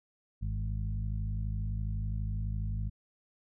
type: harmonic tone with a mistuned harmonic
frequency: 52 Hz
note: G#1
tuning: 3 cents sharp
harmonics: 1 / 2 / 3 / 4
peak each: -33 / -35 / -43 / -46 dBFS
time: 0.41-2.9 s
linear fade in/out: 20 ms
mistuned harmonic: 3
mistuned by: +31 cents
effects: none